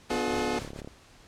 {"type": "noise with tremolo", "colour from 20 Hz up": "pink", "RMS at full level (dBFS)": -39, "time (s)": [0.09, 0.81], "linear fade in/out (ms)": 10, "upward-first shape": "triangle", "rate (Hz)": 4.3, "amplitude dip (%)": 95}
{"type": "chord", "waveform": "25% pulse", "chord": "B diminished seventh", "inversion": "none", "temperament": "just", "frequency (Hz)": [246.9, 296.3, 355.6, 426.7], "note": ["B3", "D4", "F4", "Ab4"], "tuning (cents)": [0, 15, 31, 47], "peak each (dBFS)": [-28, -32, -29, -28], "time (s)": [0.1, 0.59], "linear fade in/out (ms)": 5}
{"type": "click train", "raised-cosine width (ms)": 2, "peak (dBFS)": -27, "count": 22, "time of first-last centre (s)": [0.28, 0.875], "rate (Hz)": 35.3}
{"effects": ["pink hiss -55 dBFS RMS until 1.27 s", "low-pass 8000 Hz 12 dB/octave"]}